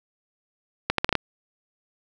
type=accelerating click train; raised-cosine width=0.3 ms; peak=-4 dBFS; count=6; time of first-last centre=0.9-1.153 s; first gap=83 ms; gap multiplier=0.75; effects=none